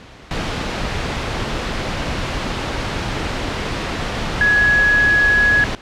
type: tone in noise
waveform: sine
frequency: 1678 Hz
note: G#6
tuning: 17 cents sharp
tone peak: -11 dBFS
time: 4.41-5.64 s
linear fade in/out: 0 ms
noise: pink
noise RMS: -22 dBFS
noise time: 0.31-5.75 s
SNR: +8 dB
effects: pink hiss -40 dBFS RMS until 5.81 s + low-pass 4000 Hz 12 dB/octave